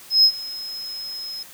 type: tone with ADSR envelope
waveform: sine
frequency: 5130 Hz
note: E8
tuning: 48 cents flat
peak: -7 dBFS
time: 0.1-1.43 s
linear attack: 140 ms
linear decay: 71 ms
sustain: -22 dB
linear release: 4 ms
effects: tanh soft clip ceiling -8 dBFS + white hiss -44 dBFS RMS until 1.53 s